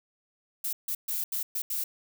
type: noise bursts at uneven times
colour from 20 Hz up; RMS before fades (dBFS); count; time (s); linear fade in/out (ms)
violet; -31; 6; 0.64-0.73 / 0.88-0.95 / 1.08-1.24 / 1.32-1.43 / 1.55-1.62 / 1.7-1.84; 5
effects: none